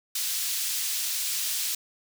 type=high-pass noise; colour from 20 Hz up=pink; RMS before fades=-29 dBFS; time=0.15-1.75 s; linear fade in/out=5 ms; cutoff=4100 Hz; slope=12 dB/octave; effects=none